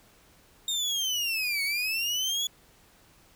30% pulse linear two-way sweep, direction down then up, 3700 to 2200 to 3417 Hz, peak -24 dBFS, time 0.68-2.47 s, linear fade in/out 2 ms, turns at 1.63 s, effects pink hiss -59 dBFS RMS until 3.35 s

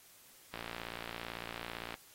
click train, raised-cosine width 0.3 ms, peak -25 dBFS, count 82, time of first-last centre 0.54-1.941 s, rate 57.8 Hz, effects white hiss -60 dBFS RMS until 2.14 s + AAC 48 kbps

